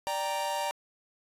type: chord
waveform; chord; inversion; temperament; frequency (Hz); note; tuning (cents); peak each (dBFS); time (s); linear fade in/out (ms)
45% pulse; G minor; second; equal; 587.3 / 784 / 932.3; D5 / G5 / Bb5; 0 / 0 / 0; -35 / -36 / -32; 0.07-0.71; 0
effects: resampled to 32000 Hz